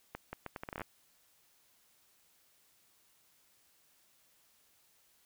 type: accelerating click train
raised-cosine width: 0.5 ms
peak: -25 dBFS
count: 12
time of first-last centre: 0.15-0.817 s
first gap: 180 ms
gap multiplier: 0.74
effects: white hiss -69 dBFS RMS until 5.25 s